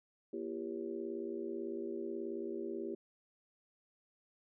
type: harmonic tone with a mistuned harmonic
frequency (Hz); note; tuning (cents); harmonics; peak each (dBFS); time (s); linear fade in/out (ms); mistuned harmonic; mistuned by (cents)
79; D#2; +27; 3 / 4 / 5 / 6 / 7; -46 / -42 / -41 / -53 / -52; 0.33-2.95; 5; 4; +110
effects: none